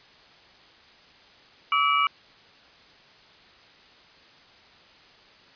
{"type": "tone cluster", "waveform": "sine", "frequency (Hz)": [1148, 1291, 2313, 2897], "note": ["D6", "E6", "D7", "F#7"], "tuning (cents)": [-40, -37, -27, -37], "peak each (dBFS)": [-23, -24, -26, -29], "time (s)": [1.72, 2.07], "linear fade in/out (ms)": 2, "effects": ["white hiss -53 dBFS RMS until 5.55 s", "resampled to 11025 Hz"]}